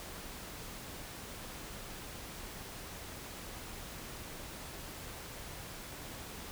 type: silence
effects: pink hiss -46 dBFS RMS until 6.51 s